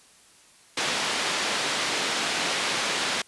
white band-pass noise, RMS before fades -27 dBFS, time 0.77-3.22 s, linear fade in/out 5 ms, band 200 to 4200 Hz, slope 12 dB/octave, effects white hiss -55 dBFS RMS until 3.27 s + resampled to 24000 Hz

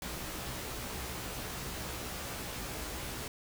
pink noise with comb filter, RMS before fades -40 dBFS, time 0.02-3.28 s, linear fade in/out 2 ms, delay 16 ms, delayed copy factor +0.75, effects none

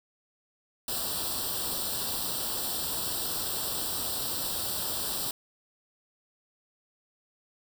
white noise with comb filter, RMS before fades -32 dBFS, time 0.88-5.31 s, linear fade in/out 2 ms, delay 0.23 ms, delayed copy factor +0.85, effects none

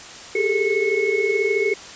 sine tone cluster, 392 / 410.9 / 444.5 / 2191 Hz, G4 / G#4 / A4 / C#7, 0 / -18 / +18 / -21 cents, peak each -23 dBFS, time 0.35-1.74 s, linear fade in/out 5 ms, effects white hiss -38 dBFS RMS until 1.95 s + resampled to 16000 Hz

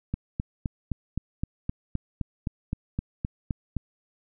click train, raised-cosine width 5 ms, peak -15 dBFS, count 15, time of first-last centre 0.14-3.767 s, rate 3.86 Hz, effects none

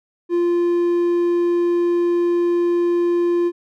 triangle tone, 347.2 Hz, F4, 10 cents flat, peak -13 dBFS, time 0.29-3.52 s, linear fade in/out 50 ms, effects none

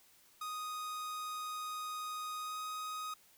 45% pulse tone with pitch glide, 1244.5 to 1253.9 Hz, D#6 to D#6, 0 to +13 cents, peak -39 dBFS, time 0.41-3.14 s, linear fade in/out 5 ms, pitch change +13 cents, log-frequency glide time 2.39-2.59 s, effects white hiss -65 dBFS RMS until 3.37 s

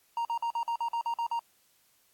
triangle tone bursts, 932.3 Hz, A#5, in tune, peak -26 dBFS, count 10, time 0.17-1.393 s, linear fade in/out 2 ms, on 80 ms, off 47 ms, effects white hiss -67 dBFS RMS until 2.13 s + AAC 64 kbps

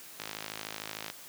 click train, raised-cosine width 0.2 ms, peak -19 dBFS, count 49, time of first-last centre 0.2-1.101 s, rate 53.3 Hz, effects white hiss -49 dBFS RMS until 1.28 s + high-pass 100 Hz 12 dB/octave

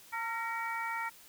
harmonic tone with a mistuned harmonic, 456.6 Hz, A#4, 36 cents flat, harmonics 2 / 3 / 4 / 5, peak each -37 / -39 / -40 / -41 dBFS, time 0.12-1.1 s, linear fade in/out 20 ms, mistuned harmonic 4, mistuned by +51 cents, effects white hiss -56 dBFS RMS until 1.28 s

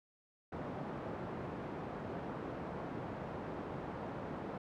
pink band-pass noise, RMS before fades -43 dBFS, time 0.52-4.58 s, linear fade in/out 5 ms, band 130 to 1000 Hz, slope 12 dB/octave, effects none

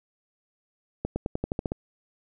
accelerating click train, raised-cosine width 2 ms, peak -14 dBFS, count 9, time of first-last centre 1.05-1.719 s, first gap 110 ms, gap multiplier 0.92, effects none

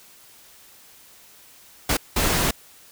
pink noise bursts at uneven times, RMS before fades -21 dBFS, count 2, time 1.89-1.97 / 2.16-2.51 s, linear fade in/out 5 ms, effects white hiss -50 dBFS RMS until 2.91 s

